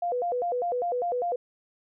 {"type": "tone with vibrato", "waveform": "sine", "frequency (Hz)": 587.3, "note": "D5", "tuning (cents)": 0, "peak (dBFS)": -25, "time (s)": [0.02, 1.36], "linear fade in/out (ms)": 5, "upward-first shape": "square", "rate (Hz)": 5, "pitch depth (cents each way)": 300, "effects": []}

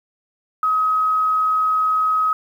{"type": "tone", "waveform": "sine", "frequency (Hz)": 1269, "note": "D#6", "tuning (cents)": 34, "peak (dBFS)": -15, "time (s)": [0.63, 2.33], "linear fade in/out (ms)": 2, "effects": ["8-bit"]}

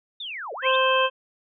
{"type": "linear two-way sweep", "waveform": "sine", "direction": "down then up", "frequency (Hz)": [3725, 410, 3725], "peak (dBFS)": -31, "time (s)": [0.2, 0.76], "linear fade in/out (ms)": 5, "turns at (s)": 0.53}
{"type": "harmonic tone", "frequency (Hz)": 523.3, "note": "C5", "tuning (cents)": 0, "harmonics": [1, 2, 3, 5, 6], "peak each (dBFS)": [-22, -22, -27, -26, -27], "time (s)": [0.62, 1.1], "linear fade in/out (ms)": 50}
{"effects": []}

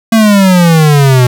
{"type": "exponential sweep", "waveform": "square", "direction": "down", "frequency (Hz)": [228.3, 122], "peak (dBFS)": -4, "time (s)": [0.12, 1.27], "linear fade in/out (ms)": 5, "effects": []}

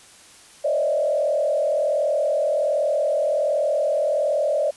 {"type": "tone with frequency modulation", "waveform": "sine", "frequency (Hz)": 598, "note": "D5", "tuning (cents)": 31, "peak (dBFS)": -18, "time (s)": [0.64, 4.71], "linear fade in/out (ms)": 10, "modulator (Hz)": 41.3, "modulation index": 1.3, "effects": ["white hiss -48 dBFS RMS until 4.76 s", "resampled to 24000 Hz"]}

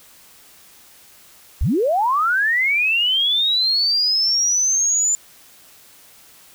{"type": "linear sweep", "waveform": "sine", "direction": "up", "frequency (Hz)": [36.38, 7130], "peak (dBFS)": -15, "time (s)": [1.61, 5.15], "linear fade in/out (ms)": 0, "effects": ["white hiss -48 dBFS RMS until 6.54 s"]}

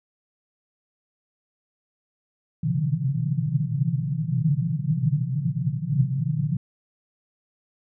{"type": "band-pass noise", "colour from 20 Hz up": "white", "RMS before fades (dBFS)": -24, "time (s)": [2.63, 6.57], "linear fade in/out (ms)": 5, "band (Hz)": [120, 170], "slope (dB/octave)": 96, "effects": []}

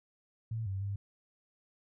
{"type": "tone with pitch steps", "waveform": "sine", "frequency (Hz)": [112.2, 96.5, 99.8], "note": ["A2", "G2", "G2"], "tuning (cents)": [34, -27, 32], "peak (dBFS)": -33, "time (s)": [0.51, 0.96], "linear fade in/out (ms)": 5, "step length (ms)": 150, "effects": []}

